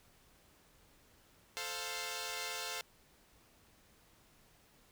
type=chord; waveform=5% pulse; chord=F major; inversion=first; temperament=equal; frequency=440 / 523.3 / 698.5 Hz; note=A4 / C5 / F5; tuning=0 / 0 / 0 cents; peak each=-32 dBFS; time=1.57-2.81 s; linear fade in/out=0 ms; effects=pink hiss -66 dBFS RMS until 4.91 s